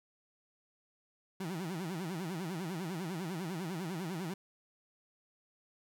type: tone with vibrato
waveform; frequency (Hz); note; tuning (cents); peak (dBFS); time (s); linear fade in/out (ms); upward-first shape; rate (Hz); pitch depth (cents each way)
30% pulse; 174.8; F3; +2; -34; 1.4-4.34; 5; sine; 10; 200
effects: none